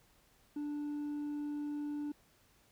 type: tone with hard clipping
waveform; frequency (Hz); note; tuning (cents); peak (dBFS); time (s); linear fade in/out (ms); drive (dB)
sine; 293.7; D4; 0; -37; 0.56-2.12; 5; 2
effects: pink hiss -68 dBFS RMS until 2.71 s